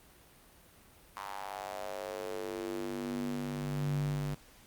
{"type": "tone with high-pass filter sweep", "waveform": "square", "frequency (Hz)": 49, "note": "G1", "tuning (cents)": 0, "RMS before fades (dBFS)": -37, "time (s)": [1.16, 4.35], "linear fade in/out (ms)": 10, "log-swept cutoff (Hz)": [1000, 110], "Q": 3.8, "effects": ["pink hiss -59 dBFS RMS until 4.66 s", "Opus 32 kbps"]}